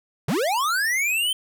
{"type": "linear sweep", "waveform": "square", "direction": "up", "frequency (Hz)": [110.5, 3136], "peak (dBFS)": -21, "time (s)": [0.28, 1.33], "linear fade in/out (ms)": 5, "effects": []}